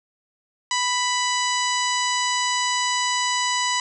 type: harmonic tone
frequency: 990 Hz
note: B5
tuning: 4 cents sharp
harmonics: 1 / 2 / 3 / 4 / 5 / 6 / 7 / 8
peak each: -24 / -27 / -29 / -30 / -31 / -32 / -32 / -33 dBFS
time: 0.71-3.8 s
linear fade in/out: 2 ms
effects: none